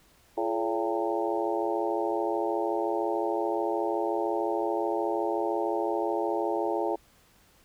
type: harmonic tone with a mistuned harmonic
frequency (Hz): 113.6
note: A#2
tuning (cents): -44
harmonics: 3 / 4 / 5 / 6 / 7 / 8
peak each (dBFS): -31 / -32 / -33 / -34 / -34 / -35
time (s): 0.37-6.96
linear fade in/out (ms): 10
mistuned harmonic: 4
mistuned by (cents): -110
effects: pink hiss -61 dBFS RMS until 7.64 s